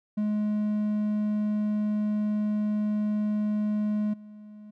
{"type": "tone with level steps", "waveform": "triangle", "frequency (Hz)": 210.6, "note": "G#3", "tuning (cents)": 24, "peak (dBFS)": [-22, -41], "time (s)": [0.17, 4.71], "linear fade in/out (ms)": 10, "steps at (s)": 4.13, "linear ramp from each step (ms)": 10, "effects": []}